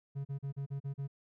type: tone bursts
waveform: triangle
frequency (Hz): 138.8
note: C#3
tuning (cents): +3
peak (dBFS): -33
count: 7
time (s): 0.15-1.078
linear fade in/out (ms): 20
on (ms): 100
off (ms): 38
effects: none